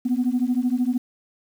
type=beating tone pair; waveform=sine; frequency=242.3 / 255.3 Hz; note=B3 / C4; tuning=-33 / -42 cents; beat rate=13 Hz; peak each=-21 dBFS; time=0.05-0.98 s; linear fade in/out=10 ms; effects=tanh soft clip ceiling -14 dBFS + 8-bit